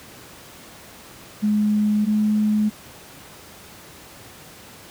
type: tone pair in turn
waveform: sine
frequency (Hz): 210.4 / 212.4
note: G#3 / G#3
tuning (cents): +23 / +39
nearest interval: unison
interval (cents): 16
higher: second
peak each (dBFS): -16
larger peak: neither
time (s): 1.42-2.06 / 2.06-2.7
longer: neither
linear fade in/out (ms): 20
effects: pink hiss -43 dBFS RMS until 4.9 s + high-pass 80 Hz 12 dB/octave